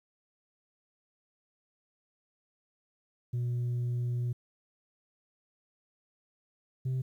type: tone pair in turn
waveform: sine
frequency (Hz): 121.6 / 129.53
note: B2 / C3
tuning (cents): -26 / -17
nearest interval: minor second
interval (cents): 109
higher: second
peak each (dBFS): -26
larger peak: neither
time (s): 3.33-4.33 / 6.85-7.02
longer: first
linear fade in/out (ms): 10
effects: tanh soft clip ceiling -28 dBFS + 11-bit